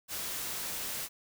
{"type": "noise", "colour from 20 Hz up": "white", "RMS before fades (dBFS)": -37, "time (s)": [0.08, 1.09], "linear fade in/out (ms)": 50, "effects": []}